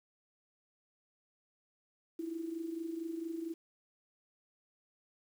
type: tone with amplitude modulation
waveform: sine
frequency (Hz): 329.6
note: E4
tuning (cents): 0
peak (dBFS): -34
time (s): 2.19-3.54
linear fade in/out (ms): 5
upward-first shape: sine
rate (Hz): 24.4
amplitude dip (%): 65
effects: 10-bit